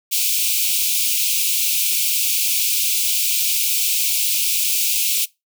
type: high-pass noise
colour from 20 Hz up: white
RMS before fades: -19 dBFS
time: 0.11-5.26 s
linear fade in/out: 20 ms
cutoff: 2300 Hz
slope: 96 dB/octave
effects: noise-tail reverb RT60 0.2 s tail -21 dB re dry